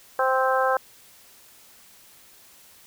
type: harmonic tone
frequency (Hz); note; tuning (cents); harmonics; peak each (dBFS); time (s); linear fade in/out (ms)
261.6; C4; 0; 2 / 3 / 4 / 5 / 6; -23 / -25 / -26 / -27 / -28; 0.19-0.77; 2
effects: white hiss -52 dBFS RMS until 2.86 s